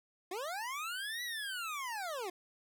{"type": "linear two-way sweep", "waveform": "25% pulse", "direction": "up then down", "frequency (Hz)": [341.6, 1975.5, 341.6], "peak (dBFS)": -34, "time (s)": [0.31, 2.3], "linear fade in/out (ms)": 5, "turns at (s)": 1.23, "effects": []}